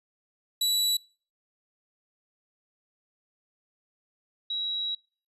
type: tone pair in turn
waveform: sawtooth / sine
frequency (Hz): 3932 / 3871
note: B7 / B7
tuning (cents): -8 / -35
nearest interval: unison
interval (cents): 27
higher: first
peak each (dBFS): -20 / -28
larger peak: first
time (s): 0.61-0.97 / 4.5-4.95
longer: second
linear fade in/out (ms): 5
effects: noise-tail reverb RT60 0.4 s tail -25 dB re dry + resampled to 32000 Hz